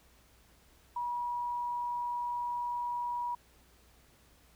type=tone; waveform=sine; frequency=965 Hz; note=B5; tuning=40 cents flat; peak=-32 dBFS; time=0.96-3.35 s; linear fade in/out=5 ms; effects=added 60 Hz sine -65 dBFS peak until 4.55 s + pink hiss -64 dBFS RMS until 4.55 s